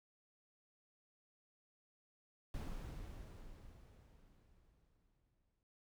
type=noise with exponential decay; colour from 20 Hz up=brown; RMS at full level=-43 dBFS; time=2.54-5.63 s; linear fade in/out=1 ms; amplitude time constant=670 ms; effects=none